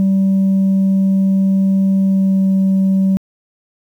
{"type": "tone with pitch glide", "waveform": "sine", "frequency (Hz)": [192.9, 191.79], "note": ["G3", "G3"], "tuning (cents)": [-28, -38], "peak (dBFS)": -8, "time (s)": [0, 3.17], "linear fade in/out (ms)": 0, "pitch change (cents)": -10, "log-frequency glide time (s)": [1.99, 2.46], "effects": ["tanh soft clip ceiling -9 dBFS", "8-bit"]}